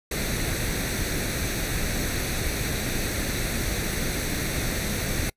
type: noise with comb filter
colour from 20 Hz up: pink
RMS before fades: -27 dBFS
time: 0.11-5.3 s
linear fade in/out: 5 ms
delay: 0.49 ms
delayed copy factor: +0.6
effects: noise-tail reverb RT60 0.1 s tail -26 dB re dry + resampled to 32000 Hz